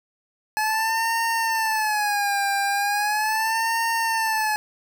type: tone with vibrato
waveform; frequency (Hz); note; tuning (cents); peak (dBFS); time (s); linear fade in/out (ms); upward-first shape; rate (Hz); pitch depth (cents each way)
25% pulse; 854; G#5; +48; -17; 0.57-4.56; 0; sine; 0.38; 120
effects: none